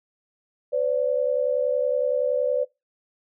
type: tone pair together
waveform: sine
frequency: 507 / 577.7 Hz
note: B4 / D5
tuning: +45 / -29 cents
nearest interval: major second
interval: 226 cents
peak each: -23 dBFS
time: 0.72-2.65 s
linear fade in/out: 20 ms
effects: noise-tail reverb RT60 0.2 s tail -20 dB re dry